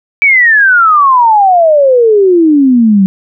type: exponential sweep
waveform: sine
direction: down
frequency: 2323 to 186.9 Hz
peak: -3 dBFS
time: 0.22-3.06 s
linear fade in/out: 0 ms
effects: none